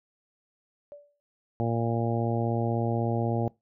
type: tone with exponential decay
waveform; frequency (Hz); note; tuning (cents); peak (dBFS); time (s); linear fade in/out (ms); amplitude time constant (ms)
sine; 580; D5; -22; -38; 0.92-1.2; 0; 59
type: harmonic tone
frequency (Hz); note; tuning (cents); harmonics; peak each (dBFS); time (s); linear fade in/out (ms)
116.2; A#2; -5; 1 / 2 / 3 / 4 / 5 / 6 / 7; -28 / -31 / -33 / -34 / -35 / -36 / -36; 1.6-3.48; 0
effects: noise-tail reverb RT60 0.2 s tail -22 dB re dry